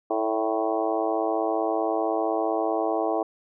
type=harmonic tone with a mistuned harmonic; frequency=110 Hz; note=A2; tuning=in tune; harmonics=3 / 4 / 5 / 6 / 7 / 8 / 9 / 10; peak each=-29 / -29 / -32 / -28 / -29 / -39 / -36 / -37 dBFS; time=0.1-3.23 s; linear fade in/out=5 ms; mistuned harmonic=5; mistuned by=+45 cents; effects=none